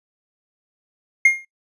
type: tone with exponential decay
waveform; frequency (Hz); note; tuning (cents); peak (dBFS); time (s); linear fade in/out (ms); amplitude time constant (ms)
triangle; 2129; C7; +30; -5; 1.25-1.45; 5; 43
effects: noise-tail reverb RT60 0.1 s tail -21 dB re dry + resampled to 24000 Hz